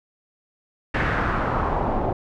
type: noise with low-pass filter sweep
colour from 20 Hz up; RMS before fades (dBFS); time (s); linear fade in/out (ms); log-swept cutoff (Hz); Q
pink; -23; 0.94-2.13; 5; 1900 to 710; 2.3
effects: none